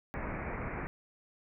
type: low-pass noise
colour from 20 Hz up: pink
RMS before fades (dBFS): -38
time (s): 0.14-0.87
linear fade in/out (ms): 0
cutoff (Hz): 2400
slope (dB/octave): 96
effects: none